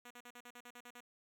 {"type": "tone bursts", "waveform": "5% pulse", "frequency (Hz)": 242.8, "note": "B3", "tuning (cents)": -29, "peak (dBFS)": -40, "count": 10, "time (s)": [0.05, 1.006], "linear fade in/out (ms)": 5, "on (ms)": 56, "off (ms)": 44, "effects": []}